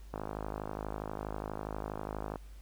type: click train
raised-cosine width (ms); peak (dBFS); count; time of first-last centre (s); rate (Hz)
1; -23; 117; 0.14-2.358; 52.3
effects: added 50 Hz sine -47 dBFS peak until 2.61 s + pink hiss -63 dBFS RMS until 2.61 s